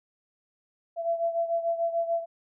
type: beating tone pair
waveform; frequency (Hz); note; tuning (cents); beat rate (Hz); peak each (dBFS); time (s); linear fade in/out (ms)
sine; 671 / 677.8; E5 / E5; +31 / +48; 6.8; -26 / -31; 0.96-2.26; 50
effects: none